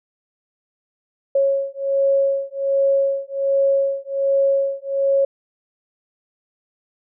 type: beating tone pair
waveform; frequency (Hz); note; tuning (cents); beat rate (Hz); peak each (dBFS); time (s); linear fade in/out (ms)
sine; 549 / 550.3; C#5 / C#5; -17 / -13; 1.3; -19; 1.35-5.25; 5
effects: none